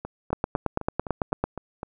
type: two click trains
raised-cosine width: 1 ms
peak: -19 / -9 dBFS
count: 8 / 11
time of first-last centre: 0.05-1.831 / 0.33-1.44 s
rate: 3.93 / 9.01 Hz
effects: none